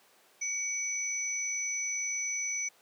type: tone pair together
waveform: sine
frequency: 2267 / 5965 Hz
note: C#7 / F#8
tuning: +38 / +13 cents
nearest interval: octave + perfect fourth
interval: 1675 cents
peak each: -36 / -32 dBFS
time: 0.41-2.69 s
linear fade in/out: 10 ms
effects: pink hiss -62 dBFS RMS until 2.81 s + high-pass 400 Hz 12 dB/octave

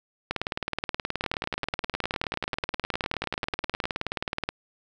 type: two click trains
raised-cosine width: 0.3 ms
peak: -11 / -14 dBFS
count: 80 / 27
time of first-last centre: 0.31-4.49 / 1.24-3.84 s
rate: 18.9 / 10 Hz
effects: none

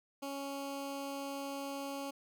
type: tone with notch filter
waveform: 15% pulse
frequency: 277.7 Hz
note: C#4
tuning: 3 cents sharp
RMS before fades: -41 dBFS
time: 0.22-2.11 s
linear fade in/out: 10 ms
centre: 1700 Hz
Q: 1.8
effects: none

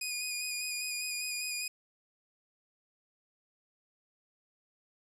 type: tone with vibrato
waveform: 15% pulse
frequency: 2467 Hz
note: D#7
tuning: 15 cents flat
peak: -27 dBFS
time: 0.01-1.68 s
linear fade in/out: 5 ms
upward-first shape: square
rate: 5 Hz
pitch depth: 19 cents each way
effects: none

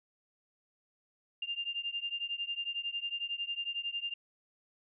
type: beating tone pair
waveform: sine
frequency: 2794 / 2805 Hz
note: F7 / F7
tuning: 0 / +7 cents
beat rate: 11 Hz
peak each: -37 / -38 dBFS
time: 1.42-4.14 s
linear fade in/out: 5 ms
effects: none

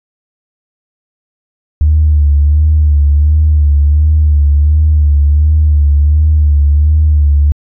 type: tone with vibrato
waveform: sine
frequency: 74.5 Hz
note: D2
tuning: 25 cents sharp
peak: -4 dBFS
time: 1.81-7.52 s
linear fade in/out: 0 ms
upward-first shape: sine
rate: 1.4 Hz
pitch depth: 58 cents each way
effects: tanh soft clip ceiling 0 dBFS

